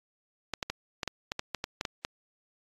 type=clicks; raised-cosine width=0.2 ms; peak=-14 dBFS; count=12; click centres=0.537 / 0.628 / 0.7 / 1.032 / 1.077 / 1.319 / 1.394 / 1.547 / 1.641 / 1.811 / 1.852 / 2.049 s; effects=AAC 32 kbps